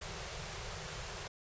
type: band-stop noise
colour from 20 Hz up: pink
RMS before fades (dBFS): -43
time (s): 0.01-1.28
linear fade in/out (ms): 10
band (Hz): 190 to 350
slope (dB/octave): 96
effects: resampled to 16000 Hz